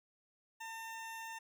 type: tone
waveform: 20% pulse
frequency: 903 Hz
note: A5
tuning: 45 cents sharp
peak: -39 dBFS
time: 0.6-1.39 s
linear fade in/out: 10 ms
effects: none